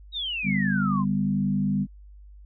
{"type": "exponential sweep", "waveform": "sine", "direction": "down", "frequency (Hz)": [3864, 996], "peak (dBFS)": -27, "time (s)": [0.12, 1.05], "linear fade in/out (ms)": 50}
{"type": "chord", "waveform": "sine", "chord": "G major", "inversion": "second", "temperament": "equal with one note detuned", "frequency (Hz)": [144.73, 196, 246.9], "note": ["D3", "G3", "B3"], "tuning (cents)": [-25, 0, 0], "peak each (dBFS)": [-29, -23, -29], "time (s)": [0.43, 1.87], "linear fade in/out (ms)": 50}
{"effects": ["added 50 Hz sine -44 dBFS peak until 2.45 s"]}